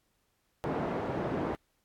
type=band-pass noise; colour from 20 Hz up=pink; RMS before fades=-33 dBFS; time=0.64-1.55 s; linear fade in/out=0 ms; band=160 to 910 Hz; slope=12 dB/octave; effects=pink hiss -75 dBFS RMS until 1.84 s + AAC 64 kbps